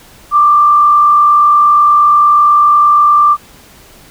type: tone with frequency modulation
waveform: sine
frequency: 1181 Hz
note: D6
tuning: 9 cents sharp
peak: -4 dBFS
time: 0.31-3.37 s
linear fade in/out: 50 ms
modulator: 48.4 Hz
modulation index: 0.41
effects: pink hiss -40 dBFS RMS until 4.1 s